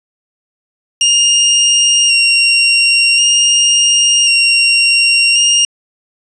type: tone with vibrato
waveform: 25% pulse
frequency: 2794 Hz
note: F7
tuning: in tune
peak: -4 dBFS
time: 1.01-5.65 s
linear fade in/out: 2 ms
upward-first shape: square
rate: 0.46 Hz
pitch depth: 20 cents each way
effects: resampled to 22050 Hz + 7-bit